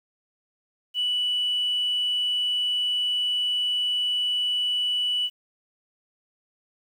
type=tone; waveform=sine; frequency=2960 Hz; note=F#7; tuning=in tune; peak=-21 dBFS; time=0.94-5.3 s; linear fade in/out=50 ms; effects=tanh soft clip ceiling -18 dBFS + 9-bit